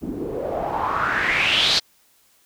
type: noise with low-pass filter sweep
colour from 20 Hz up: white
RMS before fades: -22 dBFS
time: 0.01-1.8 s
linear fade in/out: 20 ms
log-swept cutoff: 270 to 4500 Hz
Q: 5
effects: white hiss -59 dBFS RMS until 2.45 s